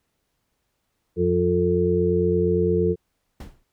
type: harmonic tone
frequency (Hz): 88.7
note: F2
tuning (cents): +27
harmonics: 1 / 2 / 4 / 5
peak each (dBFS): -26 / -24 / -23 / -21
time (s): 1.16-2.96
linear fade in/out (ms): 50
type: noise with exponential decay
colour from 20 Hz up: brown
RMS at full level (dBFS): -29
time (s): 3.4-3.64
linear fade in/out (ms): 5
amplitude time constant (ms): 51
effects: pink hiss -74 dBFS RMS until 3.72 s